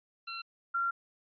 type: tone pair in turn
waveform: 10% pulse / sine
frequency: 1361 / 1376.8 Hz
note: F6 / F6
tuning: -45 / -25 cents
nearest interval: unison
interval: 20 cents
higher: second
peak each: -28 dBFS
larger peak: neither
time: 0.27-0.42 / 0.74-0.91 s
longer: second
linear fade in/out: 10 ms
effects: resampled to 11025 Hz